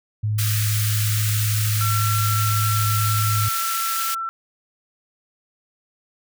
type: tone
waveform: sine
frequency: 106.5 Hz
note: G#2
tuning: 44 cents sharp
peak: -19 dBFS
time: 0.23-3.49 s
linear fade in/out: 10 ms
type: high-pass noise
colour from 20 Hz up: white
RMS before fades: -26 dBFS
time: 0.38-4.15 s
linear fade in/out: 10 ms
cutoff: 1200 Hz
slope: 96 dB/octave
type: tone with pitch glide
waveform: sine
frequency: 1350 to 1340.7 Hz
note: E6 to E6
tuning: +41 to +29 cents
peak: -24 dBFS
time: 1.81-4.29 s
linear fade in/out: 0 ms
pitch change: -12 cents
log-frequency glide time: 2.05-4.13 s
effects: none